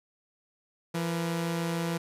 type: tone pair together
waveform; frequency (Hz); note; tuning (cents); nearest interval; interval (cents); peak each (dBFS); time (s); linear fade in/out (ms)
sawtooth; 168.9 / 480.2; E3 / B4; +42 / -49; octave + tritone; 1809; -25 / -34; 0.94-1.98; 10
effects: resampled to 32000 Hz